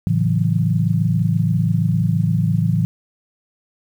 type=chord; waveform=sine; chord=F# minor seventh; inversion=first; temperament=equal; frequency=110 / 138.59 / 164.81 / 185 Hz; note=A2 / C#3 / E3 / F#3; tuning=0 / 0 / 0 / 0 cents; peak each=-19 / -22 / -18 / -24 dBFS; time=0.07-2.85 s; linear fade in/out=0 ms; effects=8-bit